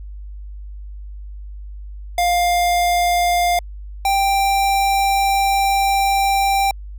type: tone pair in turn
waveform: square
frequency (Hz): 703 / 786.8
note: F5 / G5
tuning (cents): +11 / +6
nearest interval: major second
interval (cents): 195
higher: second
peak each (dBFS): -15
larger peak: neither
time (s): 2.18-3.59 / 4.05-6.71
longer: second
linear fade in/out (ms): 2
effects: added 50 Hz sine -30 dBFS peak until 6.98 s